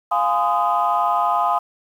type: chord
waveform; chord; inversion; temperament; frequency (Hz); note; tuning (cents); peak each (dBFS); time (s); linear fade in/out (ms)
sine; F minor seventh; none; equal with one note detuned; 698.5 / 830.6 / 1026.7 / 1244.5; F5 / Ab5 / C6 / Eb6; 0 / 0 / -33 / 0; -21; 0.11-1.59; 10
effects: tanh soft clip ceiling -8 dBFS + 8-bit